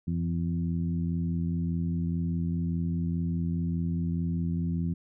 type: harmonic tone with a mistuned harmonic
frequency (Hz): 84.9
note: F2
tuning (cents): -48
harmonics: 1 / 2 / 3 / 4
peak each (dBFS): -32 / -28 / -36 / -45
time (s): 0.07-4.94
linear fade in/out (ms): 10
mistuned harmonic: 1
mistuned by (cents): +59
effects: none